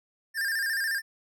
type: tone with vibrato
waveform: square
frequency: 1699 Hz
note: G#6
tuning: 39 cents sharp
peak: -27 dBFS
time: 0.34-1.02 s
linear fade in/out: 50 ms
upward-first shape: square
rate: 14 Hz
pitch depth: 88 cents each way
effects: none